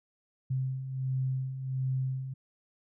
sine beating tone pair, 130 / 131.4 Hz, C3 / C3, -11 / +8 cents, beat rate 1.4 Hz, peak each -37 / -30 dBFS, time 0.5-2.34 s, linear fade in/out 10 ms, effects none

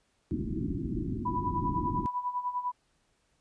white low-pass noise, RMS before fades -33 dBFS, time 0.31-2.06 s, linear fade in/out 0 ms, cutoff 360 Hz, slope 96 dB/octave
sine tone with tremolo, 987.8 Hz, B5, in tune, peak -27 dBFS, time 1.25-2.72 s, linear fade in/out 10 ms, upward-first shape sine, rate 10 Hz, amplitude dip 75%
effects pink hiss -72 dBFS RMS until 3.4 s + resampled to 22050 Hz

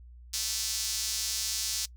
sawtooth tone with high-pass filter, 220.2 Hz, A3, 2 cents sharp, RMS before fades -32 dBFS, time 0.33-1.86 s, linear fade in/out 10 ms, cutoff 5300 Hz, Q 1.8, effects noise-tail reverb RT60 0.1 s tail -23 dB re dry + added 60 Hz sine -47 dBFS peak until 1.96 s

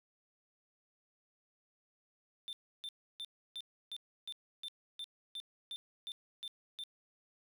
triangle tone bursts, 3566 Hz, A7, 22 cents sharp, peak -39 dBFS, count 13, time 2.48-6.837 s, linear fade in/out 0 ms, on 49 ms, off 310 ms, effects none

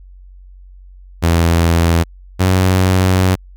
sawtooth tone pair in turn, 84 / 93.05 Hz, E2 / F#2, +33 / +10 cents, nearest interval major second, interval 177 cents, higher second, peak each -6 dBFS, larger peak neither, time 1.22-2.04 / 2.39-3.36 s, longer second, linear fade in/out 20 ms, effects added 46 Hz sine -36 dBFS peak until 3.56 s

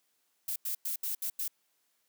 violet noise bursts at uneven times, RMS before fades -34 dBFS, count 6, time 0.48-0.56 / 0.65-0.75 / 0.85-0.96 / 1.03-1.15 / 1.22-1.3 / 1.39-1.48 s, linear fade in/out 5 ms, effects white hiss -75 dBFS RMS until 2.08 s + high-pass 200 Hz 12 dB/octave

